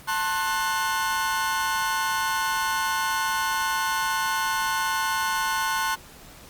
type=chord; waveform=40% pulse; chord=F# diminished; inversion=first; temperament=just; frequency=888 / 1065.6 / 1480 Hz; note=A5 / C6 / F#6; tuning=+16 / +31 / 0 cents; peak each=-27 dBFS; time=0.07-5.96 s; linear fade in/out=20 ms; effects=pink hiss -47 dBFS RMS until 6.49 s + Opus 48 kbps